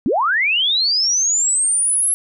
sine linear sweep, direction up, 191.8 to 11150 Hz, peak -14 dBFS, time 0.06-2.14 s, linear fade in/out 0 ms, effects none

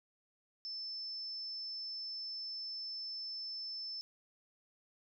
sine tone, 5280 Hz, E8, 2 cents sharp, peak -40 dBFS, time 0.65-4.01 s, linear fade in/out 0 ms, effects none

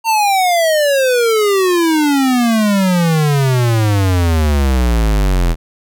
square exponential sweep, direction down, 920 to 40.76 Hz, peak -11 dBFS, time 0.04-5.56 s, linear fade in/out 50 ms, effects none

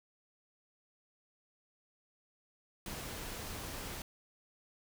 pink noise, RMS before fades -43 dBFS, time 2.86-4.02 s, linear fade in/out 2 ms, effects none

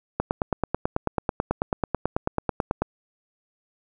click train, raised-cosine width 1 ms, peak -8 dBFS, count 25, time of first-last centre 0.2-2.82 s, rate 9.16 Hz, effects none

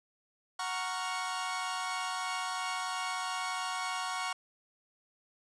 sawtooth chord, Gb major seventh, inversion none, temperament equal, 740 / 932.3 / 1108.7 / 1396.9 Hz, Gb5 / Bb5 / Db6 / F6, 0 / 0 / 0 / 0 cents, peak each -35 / -37 / -33 / -38 dBFS, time 0.59-4.33 s, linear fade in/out 5 ms, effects resampled to 22050 Hz + 11-bit

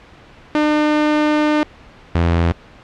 sawtooth tone pair in turn, 301.6 / 84.63 Hz, D4 / E2, +46 / +46 cents, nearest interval octave + minor seventh, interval 2200 cents, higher first, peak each -9 dBFS, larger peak neither, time 0.55-1.63 / 2.15-2.52 s, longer first, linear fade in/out 0 ms, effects pink hiss -43 dBFS RMS until 2.83 s + low-pass 3000 Hz 12 dB/octave

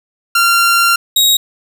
sawtooth tone pair in turn, 1381 / 3795 Hz, F6 / A#7, -20 / +30 cents, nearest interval octave + tritone, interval 1750 cents, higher second, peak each -5 dBFS, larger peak neither, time 0.35-0.96 / 1.16-1.37 s, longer first, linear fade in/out 5 ms, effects none

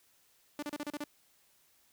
sawtooth tone bursts, 293.7 Hz, D4, in tune, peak -32 dBFS, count 7, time 0.59-1.04 s, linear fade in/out 2 ms, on 36 ms, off 33 ms, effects white hiss -68 dBFS RMS until 1.92 s

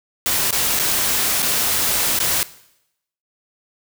white noise with dropouts, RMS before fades -19 dBFS, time 0.26-2.43 s, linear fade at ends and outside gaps 0 ms, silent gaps 0.508-0.527 / 0.791-0.797 / 1.421-1.427 / 2.189-2.202 s, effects noise-tail reverb RT60 0.8 s tail -18 dB re dry

